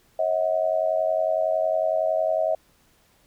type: tone with amplitude modulation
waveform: sine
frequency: 640 Hz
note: D#5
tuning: 49 cents sharp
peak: -16 dBFS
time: 0.19-2.55 s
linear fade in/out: 5 ms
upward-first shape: sine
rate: 90.9 Hz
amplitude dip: 90%
effects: pink hiss -61 dBFS RMS until 3.26 s